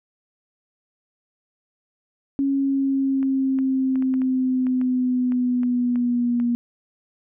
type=linear sweep; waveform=sine; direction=down; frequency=276.1 to 238.5 Hz; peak=-18 dBFS; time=2.39-6.55 s; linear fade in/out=0 ms
type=clicks; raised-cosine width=0.5 ms; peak=-26 dBFS; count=12; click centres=3.229 / 3.588 / 3.957 / 4.024 / 4.14 / 4.218 / 4.668 / 4.814 / 5.321 / 5.633 / 5.958 / 6.4 s
effects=none